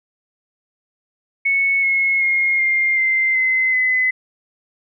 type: tone with pitch steps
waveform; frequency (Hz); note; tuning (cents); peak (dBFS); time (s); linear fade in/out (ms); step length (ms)
sine; 2207 / 2175 / 2144 / 2113 / 2083 / 2053 / 2024; C#7 / C#7 / C7 / C7 / C7 / C7 / B6; -8 / -33 / +42 / +16 / -8 / -33 / +42; -14; 1.45-4.11; 10; 380
effects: none